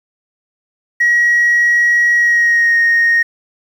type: tone with pitch glide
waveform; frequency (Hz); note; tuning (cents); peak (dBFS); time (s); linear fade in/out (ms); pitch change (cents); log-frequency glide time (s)
sine; 1907 to 1860.2; A#6 to A#6; +39 to -4; -7; 1-3.23; 10; -43; 2.15-2.78
effects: tanh soft clip ceiling -6 dBFS + 7-bit